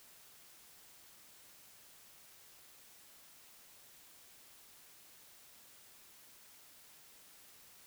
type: silence
effects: white hiss -60 dBFS RMS until 7.86 s